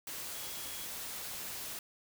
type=tone in noise; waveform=sine; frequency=3322 Hz; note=G#7; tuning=in tune; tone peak=-52 dBFS; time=0.34-0.86 s; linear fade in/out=2 ms; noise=white; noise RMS=-42 dBFS; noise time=0.07-1.79 s; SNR=-13 dB; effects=none